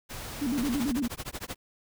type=noise; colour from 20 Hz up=pink; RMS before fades=-39 dBFS; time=0.09-0.92 s; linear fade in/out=20 ms
type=tone with vibrato; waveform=sine; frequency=261.6 Hz; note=C4; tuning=in tune; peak=-26 dBFS; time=0.41-1.08 s; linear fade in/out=10 ms; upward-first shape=square; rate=9 Hz; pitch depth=170 cents each way
type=noise with tremolo; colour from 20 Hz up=pink; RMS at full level=-35 dBFS; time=0.57-1.56 s; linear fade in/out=10 ms; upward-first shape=sine; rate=13 Hz; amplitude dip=100%
effects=none